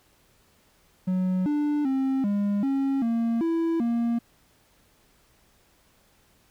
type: tone with pitch steps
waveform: triangle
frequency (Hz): 184.7 / 295.2 / 266.5 / 203.1 / 272.5 / 230.8 / 330.9 / 234.2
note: F#3 / D4 / C4 / G#3 / C#4 / A#3 / E4 / A#3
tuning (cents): -3 / +9 / +32 / -38 / -29 / -17 / +7 / +8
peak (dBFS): -20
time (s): 1.07-4.19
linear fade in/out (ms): 10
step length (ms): 390
effects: pink hiss -62 dBFS RMS until 6.5 s